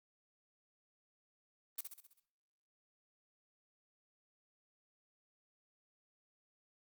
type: noise with echo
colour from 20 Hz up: blue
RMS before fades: -40 dBFS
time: 1.78-1.81 s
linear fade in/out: 5 ms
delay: 65 ms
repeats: 6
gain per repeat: -5 dB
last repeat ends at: 2.2 s
effects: noise-tail reverb RT60 0.6 s tail -20 dB re dry + Opus 24 kbps